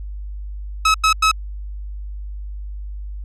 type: tone bursts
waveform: sawtooth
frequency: 1287 Hz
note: E6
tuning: 42 cents flat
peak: -8 dBFS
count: 3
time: 0.85-1.315 s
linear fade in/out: 5 ms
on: 93 ms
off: 93 ms
effects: added 50 Hz sine -27 dBFS peak until 3.24 s + low-pass 8000 Hz 12 dB/octave